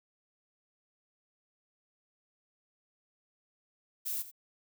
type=noise with echo; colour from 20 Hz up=violet; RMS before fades=-35 dBFS; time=4.05-4.23 s; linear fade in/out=20 ms; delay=86 ms; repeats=1; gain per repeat=-14 dB; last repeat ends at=4.316 s; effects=none